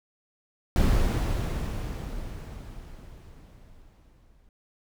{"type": "noise with exponential decay", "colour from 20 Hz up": "brown", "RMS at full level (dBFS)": -20, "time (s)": [0.76, 4.49], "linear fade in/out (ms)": 1, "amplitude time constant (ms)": 810, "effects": []}